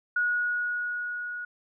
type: tone with level ramp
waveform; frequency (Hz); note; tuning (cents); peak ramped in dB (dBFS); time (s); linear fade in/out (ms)
sine; 1454; F#6; -31; -22 to -33; 0.16-1.45; 5
effects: none